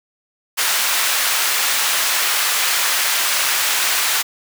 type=high-pass noise; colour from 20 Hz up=pink; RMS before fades=-18 dBFS; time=0.57-4.23 s; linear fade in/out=20 ms; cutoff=1300 Hz; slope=12 dB/octave; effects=none